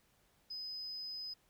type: tone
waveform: sine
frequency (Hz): 5030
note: D#8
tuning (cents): +18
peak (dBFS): -40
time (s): 0.5-1.34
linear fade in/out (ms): 10
effects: tanh soft clip ceiling -37 dBFS + pink hiss -72 dBFS RMS until 1.49 s